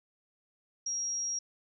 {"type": "tone", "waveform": "sine", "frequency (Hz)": 5640, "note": "F8", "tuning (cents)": 16, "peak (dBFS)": -31, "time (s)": [0.86, 1.39], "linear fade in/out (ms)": 5, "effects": []}